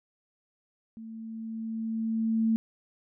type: tone with level ramp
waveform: sine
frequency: 223.8 Hz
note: A3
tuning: 30 cents sharp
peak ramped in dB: -40 to -21 dBFS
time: 0.97-2.56 s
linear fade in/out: 0 ms
effects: none